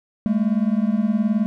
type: beating tone pair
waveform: triangle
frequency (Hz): 204.2 / 223.2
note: G#3 / A3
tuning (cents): -29 / +25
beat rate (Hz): 19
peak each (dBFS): -18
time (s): 0.26-1.46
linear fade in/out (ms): 0
effects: none